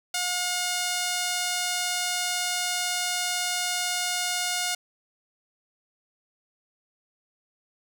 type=tone; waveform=5% pulse; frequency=718 Hz; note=F5; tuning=48 cents sharp; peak=-14 dBFS; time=0.14-4.75 s; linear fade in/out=5 ms; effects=none